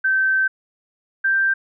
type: tone pair in turn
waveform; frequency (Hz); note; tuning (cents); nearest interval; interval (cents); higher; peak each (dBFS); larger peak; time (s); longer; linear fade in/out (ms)
sine; 1548 / 1573.2; G6 / G6; -22 / +6; unison; 28; second; -15; neither; 0.04-0.48 / 1.24-1.54; first; 10
effects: none